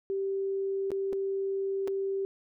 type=tone with dropouts; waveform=sine; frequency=390 Hz; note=G4; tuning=9 cents flat; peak=-28 dBFS; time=0.1-2.25 s; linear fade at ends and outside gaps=0 ms; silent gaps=0.905-0.917 / 1.127-1.131 / 1.875-1.88 s; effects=none